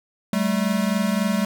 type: tone pair together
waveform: square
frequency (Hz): 192.88 / 216.5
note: G3 / A3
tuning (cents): -28 / -28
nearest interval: major second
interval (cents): 200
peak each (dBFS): -23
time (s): 0.33-1.45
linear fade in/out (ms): 2
effects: none